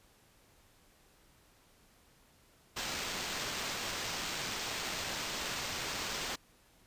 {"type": "noise with sample-and-hold", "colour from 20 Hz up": "blue", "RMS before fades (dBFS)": -38, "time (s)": [2.76, 6.36], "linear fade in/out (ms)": 10, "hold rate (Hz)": 11025, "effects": ["pink hiss -65 dBFS RMS until 6.86 s", "resampled to 32000 Hz"]}